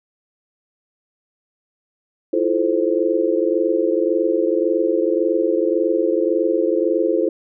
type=chord; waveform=sine; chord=F major seventh; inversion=third; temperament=just; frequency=327.4 / 349.2 / 436.5 / 523.8 Hz; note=E4 / F4 / A4 / C5; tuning=-12 / 0 / -14 / +2 cents; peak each=-21 dBFS; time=2.33-7.29 s; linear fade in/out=5 ms; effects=none